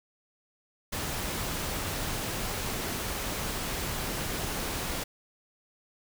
pink noise, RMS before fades -33 dBFS, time 0.92-5.04 s, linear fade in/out 10 ms, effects none

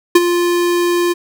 square tone with ADSR envelope, 349.2 Hz, F4, in tune, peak -3 dBFS, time 0.15-1.14 s, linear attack 7 ms, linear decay 34 ms, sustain -10 dB, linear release 22 ms, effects none

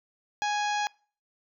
harmonic tone, 830.6 Hz, G#5, in tune, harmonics 1 / 2 / 3 / 4 / 5 / 6 / 7 / 8, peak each -27 / -33 / -37 / -39 / -41 / -43 / -44 / -45 dBFS, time 0.42-0.87 s, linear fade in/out 0 ms, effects noise-tail reverb RT60 0.4 s tail -24 dB re dry

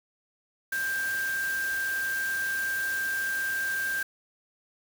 sine tone in noise, 1583 Hz, G6, 17 cents sharp, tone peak -27 dBFS, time 0.72-4.03 s, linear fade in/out 5 ms, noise white, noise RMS -39 dBFS, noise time 0.72-4.03 s, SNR +9 dB, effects none

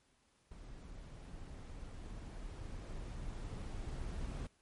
brown noise with level ramp, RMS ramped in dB -51 to -41 dBFS, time 0.51-4.47 s, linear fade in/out 5 ms, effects pink hiss -73 dBFS RMS until 4.61 s + MP3 48 kbps

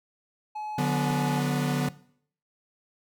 triangle tone, 851 Hz, G#5, 42 cents sharp, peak -30 dBFS, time 0.55-1.4 s, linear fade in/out 10 ms
45% pulse chord, B minor, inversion first, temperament equal with one note detuned, 146.83 / 181.19 / 246.9 Hz, D3 / F#3 / B3, 0 / -36 / 0 cents, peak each -27 / -30 / -29 dBFS, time 0.78-1.89 s, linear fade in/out 5 ms
clicks, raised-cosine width 2 ms, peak -32 dBFS, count 2, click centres 1.105 / 1.112 s
effects noise-tail reverb RT60 0.6 s tail -19 dB re dry

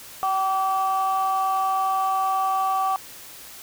sine tone pair together, 766 / 1153.7 Hz, G5 / D6, -40 / -31 cents, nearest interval perfect fifth, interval 709 cents, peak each -21 / -22 dBFS, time 0.23-2.96 s, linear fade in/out 0 ms, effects tanh soft clip ceiling -15 dBFS + white hiss -42 dBFS RMS until 3.62 s

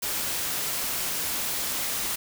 white noise, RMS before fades -29 dBFS, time 0.02-2.16 s, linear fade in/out 10 ms, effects none

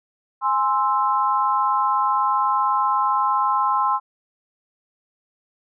sine chord, Ab augmented, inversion none, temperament equal, 830.6 / 1046.5 / 1318.5 Hz, Ab5 / C6 / E6, 0 / 0 / 0 cents, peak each -23 / -19 / -24 dBFS, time 0.41-4 s, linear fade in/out 50 ms, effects none

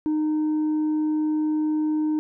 sine tone with tanh clipping, 307.4 Hz, D#4, 21 cents flat, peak -21 dBFS, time 0.06-2.19 s, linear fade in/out 0 ms, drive 2 dB, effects none

